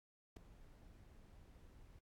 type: noise with ADSR envelope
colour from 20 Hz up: brown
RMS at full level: -43 dBFS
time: 0.36-1.99 s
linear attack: 8 ms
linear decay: 4 ms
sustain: -18 dB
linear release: 3 ms
effects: AAC 64 kbps